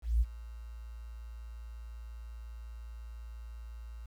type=tone with ADSR envelope; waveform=sine; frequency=57.2 Hz; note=A#1; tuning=32 cents flat; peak=-22 dBFS; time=0.02-4.06 s; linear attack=190 ms; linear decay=38 ms; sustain=-20 dB; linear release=4 ms; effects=10-bit